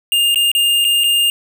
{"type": "tone with dropouts", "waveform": "square", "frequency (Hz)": 2816, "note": "F7", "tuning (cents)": 14, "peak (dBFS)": -12, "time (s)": [0.12, 1.3], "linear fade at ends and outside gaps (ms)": 1, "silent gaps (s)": [[0.345, 0.358], [0.516, 0.55], [0.844, 0.849], [1.037, 1.041]], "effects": []}